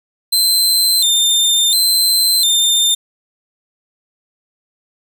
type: tone with vibrato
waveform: sawtooth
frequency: 3844 Hz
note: B7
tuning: 48 cents flat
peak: -8 dBFS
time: 0.32-2.95 s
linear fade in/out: 10 ms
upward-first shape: square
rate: 0.71 Hz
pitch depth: 110 cents each way
effects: none